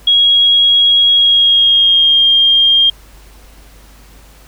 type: tone with pitch glide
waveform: sine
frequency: 3303 to 3213 Hz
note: G#7 to G7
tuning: -10 to +42 cents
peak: -6 dBFS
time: 0.07-2.9 s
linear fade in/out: 5 ms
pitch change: -48 cents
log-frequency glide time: 1.09-2.26 s
effects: added 50 Hz sine -39 dBFS peak until 4.47 s + pink hiss -44 dBFS RMS until 4.47 s